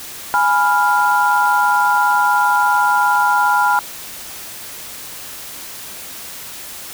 sine chord, F diminished, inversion first, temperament equal, 830.6 / 987.8 / 1396.9 Hz, Ab5 / Cb6 / F6, 0 / 0 / 0 cents, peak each -16 dBFS, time 0.34-3.79 s, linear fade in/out 0 ms, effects white hiss -32 dBFS RMS until 6.93 s

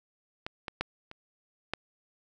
clicks, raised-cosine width 0.3 ms, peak -19 / -19 / -13 / -28 / -14 dBFS, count 5, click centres 0.465 / 0.682 / 0.81 / 1.114 / 1.736 s, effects none

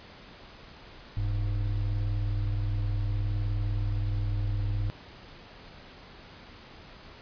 triangle tone pair together, 40.4 / 101.8 Hz, E1 / G#2, -34 / -34 cents, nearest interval octave + major third, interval 1600 cents, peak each -28 / -26 dBFS, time 1.17-4.9 s, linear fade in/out 0 ms, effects pink hiss -49 dBFS RMS until 7.21 s + resampled to 11025 Hz

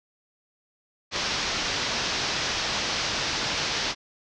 white low-pass noise, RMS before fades -28 dBFS, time 1.11-3.95 s, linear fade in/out 50 ms, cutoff 5900 Hz, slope 48 dB/octave, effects none

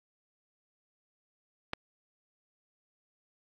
click, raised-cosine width 0.3 ms, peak -16 dBFS, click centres 1.734 s, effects AAC 48 kbps

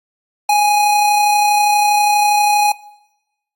square tone with amplitude modulation, 830.6 Hz, G#5, in tune, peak -10 dBFS, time 0.49-2.72 s, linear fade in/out 5 ms, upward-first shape sine, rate 32.4 Hz, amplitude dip 25%, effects noise-tail reverb RT60 0.9 s tail -20 dB re dry + AAC 64 kbps

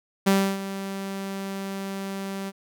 sawtooth tone with ADSR envelope, 195.1 Hz, G3, 8 cents flat, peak -12 dBFS, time 0.26-2.52 s, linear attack 14 ms, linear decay 300 ms, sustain -14 dB, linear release 39 ms, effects none

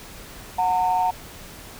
sine tone pair together, 734 / 911.8 Hz, F#5 / A#5, -14 / -39 cents, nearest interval major third, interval 375 cents, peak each -20 dBFS, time 0.58-1.11 s, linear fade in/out 10 ms, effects tanh soft clip ceiling -12 dBFS + pink hiss -41 dBFS RMS until 1.79 s

